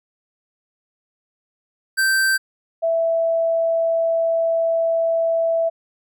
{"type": "tone pair in turn", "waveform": ["square", "sine"], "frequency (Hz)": [1560, 660.7], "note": ["G6", "E5"], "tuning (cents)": [-9, 4], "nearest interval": "octave + minor third", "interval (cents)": 1487, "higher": "first", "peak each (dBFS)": -16, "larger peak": "neither", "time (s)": [[1.97, 2.38], [2.82, 5.7]], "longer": "second", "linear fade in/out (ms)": 20, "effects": []}